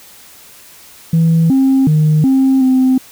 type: tone with pitch steps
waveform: sine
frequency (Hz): 164 / 267.1 / 153.7 / 265.9 / 259.2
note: E3 / C4 / D#3 / C4 / C4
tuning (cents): -9 / +36 / -21 / +28 / -16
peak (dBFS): -6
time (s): 1.13-2.98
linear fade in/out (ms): 5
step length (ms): 370
effects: tanh soft clip ceiling -5 dBFS + white hiss -40 dBFS RMS until 3.11 s